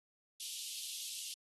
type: high-pass noise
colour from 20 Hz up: pink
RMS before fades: -44 dBFS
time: 0.4-1.34 s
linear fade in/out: 2 ms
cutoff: 2900 Hz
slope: 48 dB/octave
effects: AAC 32 kbps